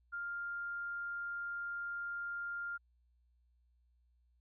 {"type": "tone", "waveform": "sine", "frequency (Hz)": 1400, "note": "F6", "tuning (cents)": 4, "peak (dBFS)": -38, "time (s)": [0.12, 2.78], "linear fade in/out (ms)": 20, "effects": ["added 60 Hz sine -69 dBFS peak until 4.4 s"]}